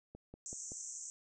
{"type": "click train", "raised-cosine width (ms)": 2, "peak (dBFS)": -36, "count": 4, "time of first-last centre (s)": [0.15, 0.719], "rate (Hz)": 5.27}
{"type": "band-pass noise", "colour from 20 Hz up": "pink", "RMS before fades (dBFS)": -46, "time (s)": [0.46, 1.1], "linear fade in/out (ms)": 0, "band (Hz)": [6000, 7900], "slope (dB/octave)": 96}
{"effects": []}